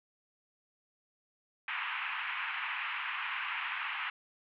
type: band-pass noise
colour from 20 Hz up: white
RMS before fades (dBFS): -37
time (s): 1.68-4.1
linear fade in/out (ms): 2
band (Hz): 910 to 2800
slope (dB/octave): 48
effects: none